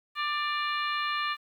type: harmonic tone with a mistuned harmonic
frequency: 592 Hz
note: D5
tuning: 14 cents sharp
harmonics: 2 / 3 / 4 / 5 / 6 / 7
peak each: -30 / -34 / -36 / -38 / -40 / -41 dBFS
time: 0.15-1.37 s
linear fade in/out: 50 ms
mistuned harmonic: 5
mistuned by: -46 cents
effects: 10-bit